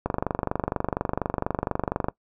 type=click train; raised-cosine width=1 ms; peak=-10 dBFS; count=50; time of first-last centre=0.06-2.085 s; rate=24.2 Hz; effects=noise-tail reverb RT60 0.1 s tail -20 dB re dry